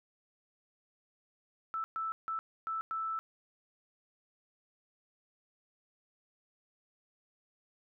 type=tone bursts at uneven times; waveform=sine; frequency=1318.5 Hz; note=E6; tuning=in tune; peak=-33 dBFS; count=5; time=1.74-1.84 / 1.96-2.12 / 2.28-2.39 / 2.67-2.81 / 2.91-3.19 s; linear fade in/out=0 ms; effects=none